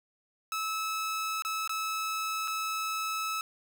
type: tone with dropouts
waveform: sawtooth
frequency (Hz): 1300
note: E6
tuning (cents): -24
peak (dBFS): -27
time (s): 0.52-3.41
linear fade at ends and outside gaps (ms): 1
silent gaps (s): 1.422-1.449 / 1.676-1.694 / 2.476-2.479
effects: none